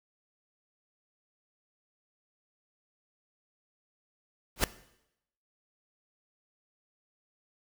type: noise with exponential growth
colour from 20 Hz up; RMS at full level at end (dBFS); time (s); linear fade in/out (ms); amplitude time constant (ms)
pink; -20; 4.56-4.64; 1; 16
effects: noise-tail reverb RT60 0.8 s tail -17 dB re dry